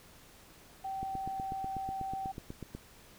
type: tone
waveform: sine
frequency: 773 Hz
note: G5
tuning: 24 cents flat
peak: -35 dBFS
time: 0.84-2.32 s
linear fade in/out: 10 ms
type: click train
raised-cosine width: 3 ms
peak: -28 dBFS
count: 15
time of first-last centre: 1.03-2.75 s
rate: 8.14 Hz
effects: pink hiss -57 dBFS RMS until 3.18 s